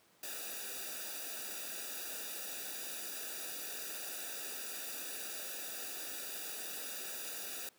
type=noise with comb filter; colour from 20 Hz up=white; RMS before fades=-43 dBFS; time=0.23-7.69 s; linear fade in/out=2 ms; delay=0.94 ms; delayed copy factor=-1; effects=pink hiss -67 dBFS RMS until 7.78 s + high-pass 200 Hz 12 dB/octave